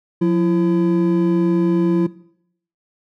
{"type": "tone pair together", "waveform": "triangle", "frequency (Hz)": [178.1, 336.2], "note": ["F3", "E4"], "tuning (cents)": [34, 34], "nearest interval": "major seventh", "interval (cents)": 1100, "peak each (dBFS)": -14, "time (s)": [0.21, 2.07], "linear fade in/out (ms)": 10, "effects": ["noise-tail reverb RT60 0.7 s tail -19 dB re dry"]}